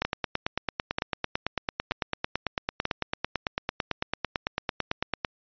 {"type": "two click trains", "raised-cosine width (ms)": 0.3, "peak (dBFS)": [-10, -10], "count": [48, 4], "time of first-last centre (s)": [[0.02, 5.248], [0.05, 2.854]], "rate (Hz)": [8.99, 1.07], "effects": ["resampled to 11025 Hz"]}